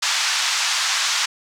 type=band-pass noise; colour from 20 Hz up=white; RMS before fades=-21 dBFS; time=0.02-1.26 s; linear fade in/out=10 ms; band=920 to 6400 Hz; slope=24 dB/octave; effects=none